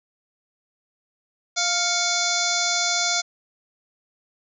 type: harmonic tone with a mistuned harmonic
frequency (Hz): 698.5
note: F5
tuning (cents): 0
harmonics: 1 / 2 / 3 / 5 / 6 / 7 / 8 / 9 / 10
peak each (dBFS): -29 / -29 / -29 / -29 / -29 / -29 / -29 / -29 / -29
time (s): 1.56-3.22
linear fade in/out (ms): 20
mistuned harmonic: 3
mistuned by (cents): +93
effects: none